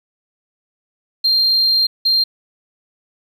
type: tone bursts at uneven times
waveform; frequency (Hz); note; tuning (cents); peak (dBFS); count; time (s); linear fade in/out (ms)
sine; 4186; C8; 0; -10; 2; 1.24-1.87 / 2.05-2.24; 10
effects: tanh soft clip ceiling -9 dBFS + 8-bit